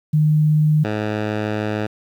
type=tone pair in turn; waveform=sine / 10% pulse; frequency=152.8 / 106.56 Hz; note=D#3 / G#2; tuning=-31 / +45 cents; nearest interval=tritone; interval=624 cents; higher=first; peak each=-12 dBFS; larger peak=neither; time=0.13-0.84 / 0.84-1.87 s; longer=second; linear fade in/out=10 ms; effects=low-pass 3000 Hz 12 dB/octave + 8-bit